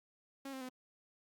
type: tone with pitch steps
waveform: sawtooth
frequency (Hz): 273 / 263.9 / 255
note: C#4 / C4 / C4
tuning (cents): -26 / +15 / -44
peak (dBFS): -39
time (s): 0.45-0.69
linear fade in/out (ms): 5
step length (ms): 80
effects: Opus 48 kbps